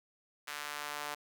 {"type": "tone with high-pass filter sweep", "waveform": "sawtooth", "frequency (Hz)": 147.2, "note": "D3", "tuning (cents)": 4, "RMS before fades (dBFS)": -41, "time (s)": [0.47, 1.15], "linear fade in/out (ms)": 10, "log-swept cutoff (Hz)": [1500, 860], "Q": 1.1, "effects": []}